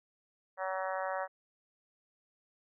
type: harmonic tone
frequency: 188.7 Hz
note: F#3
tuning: 34 cents sharp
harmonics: 3 / 4 / 5 / 6 / 7 / 8 / 9 / 10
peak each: -37 / -39 / -41 / -43 / -44 / -45 / -46 / -47 dBFS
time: 0.57-1.28 s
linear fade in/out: 50 ms
effects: none